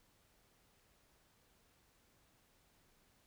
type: silence
effects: pink hiss -72 dBFS RMS until 3.26 s